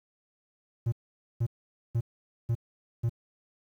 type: tone bursts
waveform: triangle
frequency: 116.54 Hz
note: A#2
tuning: in tune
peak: -22 dBFS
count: 5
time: 0.86-3.095 s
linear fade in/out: 10 ms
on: 63 ms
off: 480 ms
effects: 10-bit